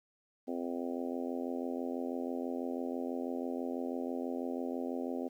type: harmonic tone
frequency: 86.1 Hz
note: F2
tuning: 24 cents flat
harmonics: 3 / 4 / 5 / 6 / 7 / 8 / 9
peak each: -37 / -42 / -43 / -44 / -45 / -49 / -49 dBFS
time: 0.47-5.29 s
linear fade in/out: 20 ms
effects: 11-bit